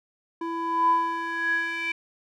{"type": "tone with band-pass filter sweep", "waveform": "square", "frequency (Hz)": 333.2, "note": "E4", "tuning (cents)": 19, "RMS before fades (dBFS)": -26, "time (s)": [0.41, 1.92], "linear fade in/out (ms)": 5, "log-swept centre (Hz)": [680, 2300], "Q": 8.3, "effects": []}